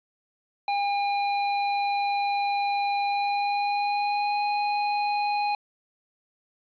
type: tone with pitch glide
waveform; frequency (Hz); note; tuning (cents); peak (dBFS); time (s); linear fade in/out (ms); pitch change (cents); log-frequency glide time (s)
square; 808 to 825.5; G#5 to G#5; -48 to -11; -24; 0.68-5.55; 2; +37; 3.05-4.43
effects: resampled to 11025 Hz + 9-bit